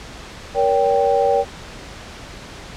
sine chord, G diminished, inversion first, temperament just, 470.4 / 564.5 / 784 Hz, Bb4 / Db5 / G5, +16 / +31 / 0 cents, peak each -18 dBFS, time 0.54-1.45 s, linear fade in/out 50 ms, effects pink hiss -36 dBFS RMS until 2.76 s + low-pass 6000 Hz 12 dB/octave

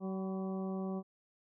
harmonic tone with a mistuned harmonic, 190.1 Hz, F#3, 47 cents sharp, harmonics 1 / 2 / 3 / 4 / 5 / 6, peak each -36 / -42 / -47 / -49 / -55 / -53 dBFS, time 0-1.03 s, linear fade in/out 50 ms, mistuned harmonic 5, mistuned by +73 cents, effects none

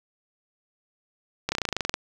slowing click train, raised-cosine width 0.2 ms, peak -8 dBFS, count 13, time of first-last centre 1.49-1.941 s, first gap 30 ms, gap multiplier 1.04, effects 7-bit

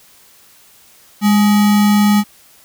sine tone with sample-and-hold, 206 Hz, G#3, 14 cents flat, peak -8 dBFS, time 1.21-2.24 s, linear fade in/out 50 ms, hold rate 1050 Hz, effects white hiss -47 dBFS RMS until 2.64 s

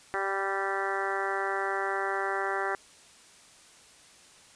harmonic tone with a mistuned harmonic, 195.2 Hz, G3, 7 cents flat, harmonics 2 / 3 / 4 / 5 / 6 / 7 / 8 / 9 / 10, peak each -34 / -39 / -34 / -39 / -38 / -36 / -37 / -37 / -39 dBFS, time 0.14-2.75 s, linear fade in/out 0 ms, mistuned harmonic 5, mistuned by +17 cents, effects white hiss -55 dBFS RMS until 4.55 s + resampled to 22050 Hz

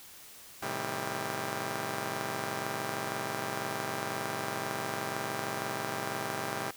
5% pulse chord, A half-diminished seventh, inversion none, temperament just, 110 / 132 / 158.4 / 198 Hz, A2 / C3 / Eb3 / G3, 0 / +16 / +31 / +18 cents, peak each -29 dBFS, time 0.62-6.71 s, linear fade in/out 5 ms, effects white hiss -51 dBFS RMS until 6.76 s

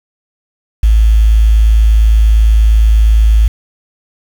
sine tone with quantisation, 54.3 Hz, A1, 22 cents flat, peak -4 dBFS, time 0.83-3.48 s, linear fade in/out 5 ms, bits 5, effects none

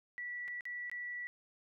sine tone with dropouts, 1952 Hz, B6, 21 cents flat, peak -39 dBFS, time 0.18-1.27 s, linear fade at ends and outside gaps 0 ms, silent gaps 0.479-0.482 / 0.608-0.654 / 0.898-0.915 s, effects none

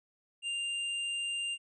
sine tone with tanh clipping, 2794 Hz, F7, in tune, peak -34 dBFS, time 0.42-1.58 s, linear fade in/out 50 ms, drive 15 dB, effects resampled to 22050 Hz

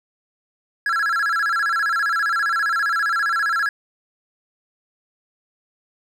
triangle tone with vibrato, 1500 Hz, F#6, 23 cents sharp, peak -16 dBFS, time 0.86-3.69 s, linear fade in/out 2 ms, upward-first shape square, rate 15 Hz, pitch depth 180 cents each way, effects none

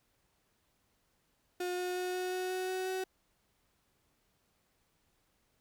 35% pulse tone with pitch steps, 359 / 361.3 / 363.6 / 365.9 / 368.2 / 370.6 / 373 / 375.3 Hz, F4 / F#4 / F#4 / F#4 / F#4 / F#4 / F#4 / F#4, +48 / -41 / -30 / -19 / -8 / +3 / +14 / +25 cents, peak -32 dBFS, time 1.6-3.04 s, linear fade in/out 5 ms, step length 180 ms, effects pink hiss -75 dBFS RMS until 5.6 s

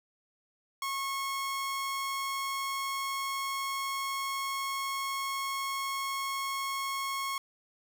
sawtooth tone, 1092 Hz, C#6, 26 cents flat, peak -28 dBFS, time 0.82-7.38 s, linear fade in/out 2 ms, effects none

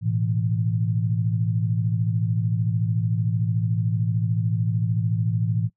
sine chord, A suspended second, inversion none, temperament equal, 110 / 123.47 / 164.81 Hz, A2 / B2 / E3, 0 / 0 / 0 cents, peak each -22 / -28 / -26 dBFS, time 0.01-5.7 s, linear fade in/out 50 ms, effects noise-tail reverb RT60 0.1 s tail -22 dB re dry

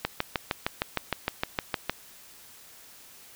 click train, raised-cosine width 0.3 ms, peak -9 dBFS, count 13, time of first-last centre 0.05-1.896 s, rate 6.5 Hz, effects white hiss -51 dBFS RMS until 3.35 s

